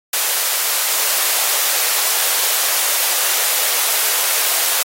white high-pass noise, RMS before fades -17 dBFS, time 0.13-4.83 s, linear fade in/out 5 ms, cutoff 470 Hz, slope 24 dB/octave, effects AAC 48 kbps

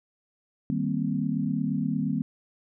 sine chord, C minor seventh, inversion first, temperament equal, 155.56 / 196 / 233.1 / 261.6 Hz, Eb3 / G3 / Bb3 / C4, 0 / 0 / 0 / 0 cents, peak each -30 dBFS, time 0.7-2.22 s, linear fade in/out 0 ms, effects none

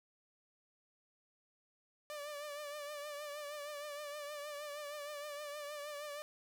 sawtooth tone with vibrato, 587.3 Hz, D5, in tune, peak -39 dBFS, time 2.1-6.22 s, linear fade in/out 0 ms, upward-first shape triangle, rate 6.4 Hz, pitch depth 57 cents each way, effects none

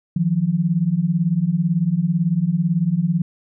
sine beating tone pair, 158.5 / 176.5 Hz, D#3 / F3, +32 / +19 cents, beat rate 18 Hz, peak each -20 / -18 dBFS, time 0.16-3.22 s, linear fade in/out 5 ms, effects none

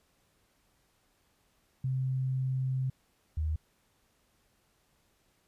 sine tone pair in turn, 130.81 / 77.78 Hz, C3 / D#2, 0 / 0 cents, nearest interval major sixth, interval 900 cents, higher first, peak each -28 dBFS, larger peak neither, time 1.84-2.9 / 3.37-3.56 s, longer first, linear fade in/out 5 ms, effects pink hiss -71 dBFS RMS until 5.47 s + resampled to 32000 Hz

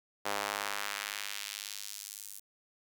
sawtooth tone with high-pass filter sweep, 101.9 Hz, G#2, 32 cents flat, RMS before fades -39 dBFS, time 0.25-2.4 s, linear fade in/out 10 ms, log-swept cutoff 650 to 9300 Hz, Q 0.93, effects none

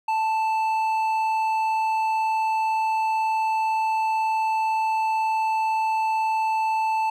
sine tone with hard clipping, 881 Hz, A5, 2 cents sharp, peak -22 dBFS, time 0.08-7.1 s, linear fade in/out 5 ms, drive 6 dB, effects none

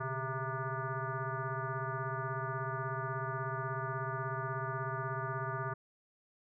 sine tone with frequency modulation, 659.3 Hz, E5, in tune, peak -34 dBFS, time 0-5.74 s, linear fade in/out 10 ms, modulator 267 Hz, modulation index 3.1, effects none

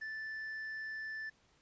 triangle tone with quantisation, 1758 Hz, A6, 2 cents flat, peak -38 dBFS, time 0.01-1.3 s, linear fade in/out 10 ms, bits 11, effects pink hiss -70 dBFS RMS until 1.61 s + resampled to 16000 Hz

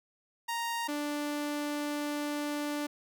sawtooth tone pair in turn, 932.3 / 293.7 Hz, A#5 / D4, 0 / 0 cents, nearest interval octave + minor sixth, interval 2000 cents, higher first, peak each -28 dBFS, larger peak neither, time 0.48-0.88 / 0.88-2.87 s, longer second, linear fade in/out 10 ms, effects none

